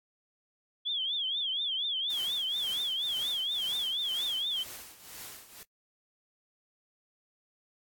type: tone with vibrato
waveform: sine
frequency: 3322 Hz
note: G#7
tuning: in tune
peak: -29 dBFS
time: 0.85-4.64 s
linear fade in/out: 20 ms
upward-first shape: triangle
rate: 4.2 Hz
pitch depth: 170 cents each way
type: noise with tremolo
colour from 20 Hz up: white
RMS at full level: -43 dBFS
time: 2.1-5.63 s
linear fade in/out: 0 ms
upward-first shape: triangle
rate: 2 Hz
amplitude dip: 80%
effects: noise-tail reverb RT60 0.1 s tail -23 dB re dry + AAC 64 kbps